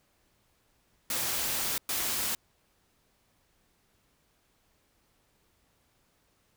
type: noise bursts at uneven times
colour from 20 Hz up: white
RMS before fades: -31 dBFS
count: 2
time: 1.1-1.78 / 1.89-2.35 s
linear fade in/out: 2 ms
effects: pink hiss -70 dBFS RMS until 6.56 s